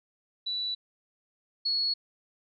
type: tone pair in turn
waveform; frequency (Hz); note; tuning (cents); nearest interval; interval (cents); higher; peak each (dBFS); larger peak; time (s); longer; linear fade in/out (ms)
sine; 3951 / 4358; B7 / C#8; 0 / -30; major second; 170; second; -29 / -25; second; 0.46-0.75 / 1.65-1.94; neither; 10
effects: none